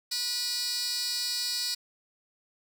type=tone with high-pass filter; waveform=15% pulse; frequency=487.3 Hz; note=B4; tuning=23 cents flat; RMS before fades=-31 dBFS; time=0.11-1.75 s; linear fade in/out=10 ms; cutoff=4300 Hz; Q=2.9; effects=none